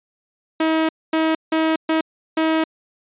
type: tone bursts at uneven times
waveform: sawtooth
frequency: 319.2 Hz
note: D#4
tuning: 44 cents sharp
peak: -12 dBFS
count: 5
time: 0.6-0.89 / 1.13-1.35 / 1.52-1.76 / 1.89-2.01 / 2.37-2.64 s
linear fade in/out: 5 ms
effects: resampled to 8000 Hz